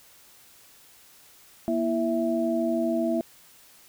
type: tone cluster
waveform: sine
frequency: 238.1 / 330.8 / 660 Hz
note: A#3 / E4 / E5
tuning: +37 / +6 / +2 cents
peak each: -27 dBFS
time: 1.68-3.21 s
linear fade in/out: 0 ms
effects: white hiss -54 dBFS RMS until 3.88 s